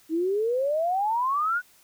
sine exponential sweep, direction up, 311.1 to 1500 Hz, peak -22 dBFS, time 0.09-1.62 s, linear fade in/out 50 ms, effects white hiss -58 dBFS RMS until 1.83 s

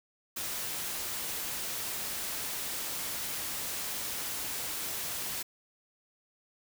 white noise, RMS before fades -36 dBFS, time 0.36-5.43 s, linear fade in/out 10 ms, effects none

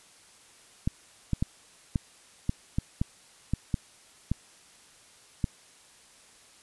clicks, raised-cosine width 5 ms, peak -13 dBFS, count 11, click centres 0.875 / 1.333 / 1.425 / 1.958 / 2.494 / 2.785 / 3.015 / 3.536 / 3.742 / 4.316 / 5.442 s, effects white hiss -56 dBFS RMS until 6.62 s + resampled to 24000 Hz

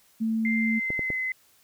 sine tone, 223.1 Hz, A3, 24 cents sharp, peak -23 dBFS, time 0.2-0.8 s, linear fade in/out 20 ms
sine tone with pitch glide, 2093 to 2042 Hz, C7 to C7, 0 to -43 cents, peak -26 dBFS, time 0.45-1.32 s, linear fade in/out 2 ms, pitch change -43 cents, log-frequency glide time 0.58-1.19 s
clicks, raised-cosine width 2 ms, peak -19 dBFS, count 3, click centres 0.904 / 0.993 / 1.103 s
effects white hiss -61 dBFS RMS until 1.63 s

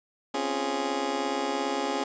20% pulse chord, Db major seventh, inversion third, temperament just, 259.9 / 277.2 / 346.5 / 415.8 Hz, C4 / Db4 / F4 / Ab4, -11 / 0 / -14 / +2 cents, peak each -31 / -27 / -30 / -27 dBFS, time 0.34-2.04 s, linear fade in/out 5 ms, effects resampled to 16000 Hz + 9-bit

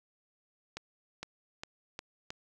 accelerating click train, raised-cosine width 0.2 ms, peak -22 dBFS, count 5, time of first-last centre 0.77-2.305 s, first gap 460 ms, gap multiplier 0.88, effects none

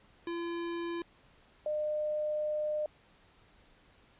square / sine tone pair in turn, 340.4 / 605.3 Hz, F4 / D#5, -44 / -48 cents, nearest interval minor seventh, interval 996 cents, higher second, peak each -35 / -30 dBFS, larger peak second, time 0.27-1.02 / 1.66-2.86 s, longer second, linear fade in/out 2 ms, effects pink hiss -63 dBFS RMS until 4.19 s + resampled to 8000 Hz

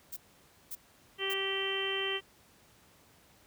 violet noise bursts, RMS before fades -40 dBFS, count 3, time 0.12-1.341 s, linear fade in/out 10 ms, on 47 ms, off 540 ms
harmonic tone, 389.1 Hz, G4, 13 cents flat, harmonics 1 / 2 / 3 / 4 / 5 / 6 / 7 / 8, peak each -36 / -47 / -43 / -47 / -38 / -46 / -39 / -35 dBFS, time 1.18-2.21 s, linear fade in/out 50 ms
effects pink hiss -62 dBFS RMS until 3.46 s + high-pass 60 Hz 12 dB/octave

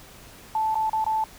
sine tone with dropouts, 876 Hz, A5, 8 cents flat, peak -21 dBFS, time 0.55-1.24 s, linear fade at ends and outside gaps 2 ms, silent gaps 0.745-0.754 / 0.896-0.931 / 1.043-1.064 s, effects pink hiss -47 dBFS RMS until 1.38 s

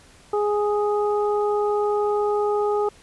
harmonic tone, 415.3 Hz, G#4, in tune, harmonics 1 / 2 / 3, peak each -20 / -26 / -30 dBFS, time 0.33-2.89 s, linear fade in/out 5 ms, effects pink hiss -51 dBFS RMS until 3.02 s + resampled to 24000 Hz

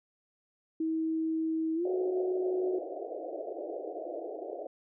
sine tone with pitch glide, 321 to 368.7 Hz, E4 to F#4, -46 to -6 cents, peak -28 dBFS, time 0.8-2.79 s, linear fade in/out 5 ms, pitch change +240 cents, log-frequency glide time 1.75-1.87 s
white band-pass noise, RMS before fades -39 dBFS, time 1.85-4.67 s, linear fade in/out 5 ms, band 310 to 710 Hz, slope 96 dB/octave
effects none

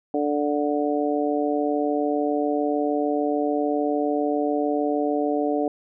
harmonic tone, 146.83 Hz, D3, in tune, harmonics 2 / 3 / 4 / 5, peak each -24 / -26 / -27 / -28 dBFS, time 0.14-5.68 s, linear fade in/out 2 ms, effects none

